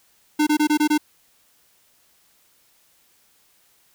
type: tone bursts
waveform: square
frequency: 301.7 Hz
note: D4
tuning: 47 cents sharp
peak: -16 dBFS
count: 6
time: 0.39-0.979 s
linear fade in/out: 10 ms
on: 79 ms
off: 23 ms
effects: white hiss -60 dBFS RMS until 3.94 s